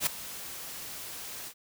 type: noise with ADSR envelope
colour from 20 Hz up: white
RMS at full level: -25 dBFS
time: 0-1.54 s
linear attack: 67 ms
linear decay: 5 ms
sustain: -16 dB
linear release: 69 ms
effects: none